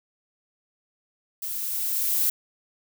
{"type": "noise with level ramp", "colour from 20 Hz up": "violet", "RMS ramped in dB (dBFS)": [-32, -22], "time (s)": [1.42, 2.3], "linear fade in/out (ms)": 5, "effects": []}